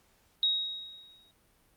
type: tone with exponential decay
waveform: sine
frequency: 3785 Hz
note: A#7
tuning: 26 cents sharp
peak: -22 dBFS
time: 0.43-1.31 s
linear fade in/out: 1 ms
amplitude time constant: 190 ms
effects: pink hiss -67 dBFS RMS until 1.76 s + Opus 48 kbps